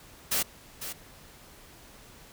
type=noise with echo; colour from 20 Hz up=white; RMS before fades=-27 dBFS; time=0.31-0.43 s; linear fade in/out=10 ms; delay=500 ms; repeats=1; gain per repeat=-10 dB; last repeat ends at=0.93 s; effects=pink hiss -52 dBFS RMS until 2.32 s